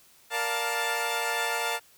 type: chord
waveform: 15% pulse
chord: Bb major seventh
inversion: none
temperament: equal with one note detuned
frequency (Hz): 466.2 / 587.3 / 703.3 / 880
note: Bb4 / D5 / F5 / A5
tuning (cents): 0 / 0 / +12 / 0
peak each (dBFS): -27 / -30 / -26 / -24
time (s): 0.3-1.8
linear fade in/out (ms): 50
effects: white hiss -58 dBFS RMS until 1.97 s